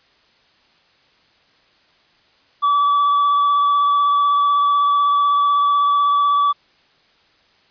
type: tone with vibrato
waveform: triangle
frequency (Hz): 1150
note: D6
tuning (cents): -37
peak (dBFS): -11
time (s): 2.62-6.53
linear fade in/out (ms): 20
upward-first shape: triangle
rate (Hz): 16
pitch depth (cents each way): 15
effects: white hiss -56 dBFS RMS until 7.7 s + resampled to 11025 Hz